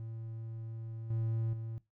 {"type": "tone with level steps", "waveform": "triangle", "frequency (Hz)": 112.9, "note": "A2", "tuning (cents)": 45, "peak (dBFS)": [-38, -29, -36], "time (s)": [0, 1.78], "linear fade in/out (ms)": 0, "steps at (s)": [1.1, 1.53], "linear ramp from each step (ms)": 5, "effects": ["noise-tail reverb RT60 0.2 s tail -19 dB re dry"]}